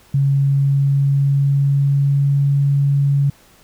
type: tone with pitch glide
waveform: sine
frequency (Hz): 138.59 to 140.52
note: C#3 to C#3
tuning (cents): 0 to +24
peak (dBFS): -12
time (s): 0.14-3.3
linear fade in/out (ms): 5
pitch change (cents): +24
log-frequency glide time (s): 0.31-2.51
effects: pink hiss -50 dBFS RMS until 3.63 s